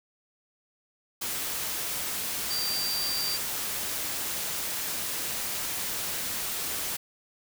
sine tone in noise, 4699 Hz, D8, in tune, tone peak -29 dBFS, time 2.5-3.37 s, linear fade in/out 10 ms, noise white, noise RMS -32 dBFS, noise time 1.21-6.97 s, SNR 0 dB, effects none

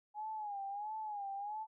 sine tone with vibrato, 829 Hz, G#5, 3 cents flat, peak -39 dBFS, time 0.14-1.67 s, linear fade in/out 50 ms, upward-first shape sine, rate 1.5 Hz, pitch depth 92 cents each way, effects none

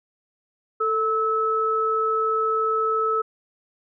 sine tone pair together, 442.9 / 1300 Hz, A4 / E6, +11 / -24 cents, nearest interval octave + perfect fifth, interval 1865 cents, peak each -24 / -21 dBFS, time 0.8-3.22 s, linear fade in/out 10 ms, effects none

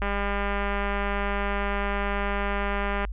click train, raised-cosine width 0.5 ms, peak -14 dBFS, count 610, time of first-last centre 0.02-3.05 s, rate 201 Hz, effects added 50 Hz sine -29 dBFS peak until 3.12 s + resampled to 8000 Hz

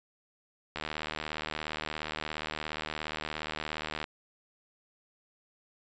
click train, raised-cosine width 0.3 ms, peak -18 dBFS, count 254, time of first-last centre 0.76-4.041 s, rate 77.1 Hz, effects resampled to 16000 Hz

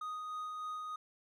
triangle tone with tremolo, 1244.5 Hz, D#6, in tune, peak -36 dBFS, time 0.01-0.96 s, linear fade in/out 5 ms, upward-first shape sine, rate 3.3 Hz, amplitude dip 25%, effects none

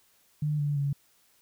sine tone with pitch steps, 150 / 145.56 / 141.25 Hz, D3 / D3 / C#3, +37 / -15 / +33 cents, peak -25 dBFS, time 0.42-0.93 s, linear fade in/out 5 ms, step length 170 ms, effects white hiss -65 dBFS RMS until 1.41 s

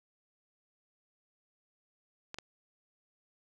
clicks, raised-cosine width 0.2 ms, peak -23 dBFS, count 2, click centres 2.344 / 2.386 s, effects none

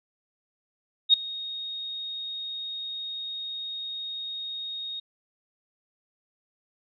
sine tone with ADSR envelope, 3729 Hz, A#7, in tune, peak -11 dBFS, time 1.09-5 s, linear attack 46 ms, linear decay 6 ms, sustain -21 dB, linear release 7 ms, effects none

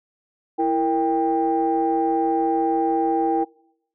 sine tone cluster, 331.1 / 465 / 793 Hz, E4 / A#4 / G5, +8 / -4 / +20 cents, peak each -21 / -25 / -20 dBFS, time 0.58-3.45 s, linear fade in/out 20 ms, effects noise-tail reverb RT60 0.8 s tail -26 dB re dry + tanh soft clip ceiling -10 dBFS

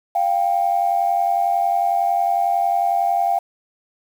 sine tone pair together, 698.5 / 789.5 Hz, F5 / G5, 0 / +12 cents, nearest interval major second, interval 212 cents, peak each -18 dBFS, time 0.15-3.39 s, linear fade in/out 5 ms, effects tanh soft clip ceiling -8 dBFS + 7-bit

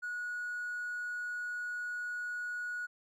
triangle tone with hard clipping, 1458 Hz, F#6, 26 cents flat, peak -36 dBFS, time 0.02-2.87 s, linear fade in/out 20 ms, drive 4 dB, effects none

